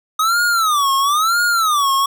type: tone with vibrato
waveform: square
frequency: 1244.5 Hz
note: D#6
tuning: in tune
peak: -14 dBFS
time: 0.19-2.06 s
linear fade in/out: 5 ms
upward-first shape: sine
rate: 1 Hz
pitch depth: 240 cents each way
effects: none